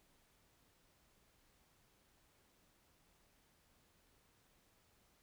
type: silence
effects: pink hiss -73 dBFS RMS until 5.22 s